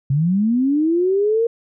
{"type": "linear sweep", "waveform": "sine", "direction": "up", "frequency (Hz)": [130.81, 469.4], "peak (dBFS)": -14, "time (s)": [0.1, 1.47], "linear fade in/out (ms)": 5, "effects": []}